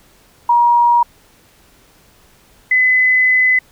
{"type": "tone pair in turn", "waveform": "sine", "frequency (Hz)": [952, 2017], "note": ["A#5", "B6"], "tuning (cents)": [36, 36], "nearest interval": "octave + minor second", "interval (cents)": 1300, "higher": "second", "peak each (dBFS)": [-8, -9], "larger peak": "first", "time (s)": [[0.49, 1.03], [2.71, 3.59]], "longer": "second", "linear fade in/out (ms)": 5, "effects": ["pink hiss -50 dBFS RMS until 3.71 s"]}